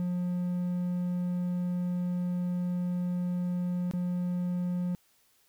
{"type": "tone with dropouts", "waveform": "triangle", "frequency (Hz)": 178.1, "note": "F3", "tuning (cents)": 34, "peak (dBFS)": -26, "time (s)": [0, 4.95], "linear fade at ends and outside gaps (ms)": 0, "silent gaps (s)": [3.912, 3.936], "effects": ["white hiss -67 dBFS RMS until 5.48 s"]}